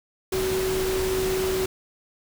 sine tone in noise, 376.5 Hz, F#4, 30 cents sharp, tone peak -23 dBFS, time 0.32-1.66 s, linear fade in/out 5 ms, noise pink, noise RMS -30 dBFS, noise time 0.32-1.66 s, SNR +4 dB, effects none

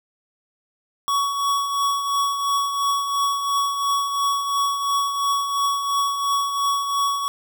square tone with tremolo, 1122 Hz, C#6, 21 cents sharp, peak -18 dBFS, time 1.08-7.28 s, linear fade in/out 0 ms, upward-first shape triangle, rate 2.9 Hz, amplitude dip 55%, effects none

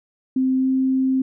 sine tone with pitch glide, 260.7 to 262.7 Hz, C4 to C4, -6 to +7 cents, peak -16 dBFS, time 0.36-1.22 s, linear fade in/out 5 ms, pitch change +13 cents, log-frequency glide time 0.57-0.68 s, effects none

